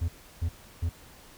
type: tone bursts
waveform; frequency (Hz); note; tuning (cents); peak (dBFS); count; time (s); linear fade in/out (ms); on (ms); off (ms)
triangle; 83.9; E2; +31; -23; 3; 0.01-0.895; 10; 75; 330
effects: pink hiss -52 dBFS RMS until 1.37 s